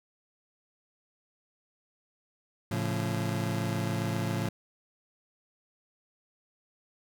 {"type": "chord", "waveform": "30% pulse", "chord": "A augmented", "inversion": "none", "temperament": "just", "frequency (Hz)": [110, 137.5, 171.88], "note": ["A2", "C#3", "E#3"], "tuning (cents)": [0, -14, -27], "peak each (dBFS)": [-29, -33, -31], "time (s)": [2.71, 4.49], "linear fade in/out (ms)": 5, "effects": []}